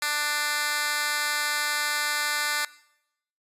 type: tone with high-pass filter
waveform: 10% pulse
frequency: 295.8 Hz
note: D4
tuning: 13 cents sharp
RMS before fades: -27 dBFS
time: 0.02-2.65 s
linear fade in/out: 2 ms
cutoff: 1800 Hz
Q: 0.84
effects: noise-tail reverb RT60 0.8 s tail -20 dB re dry + resampled to 32000 Hz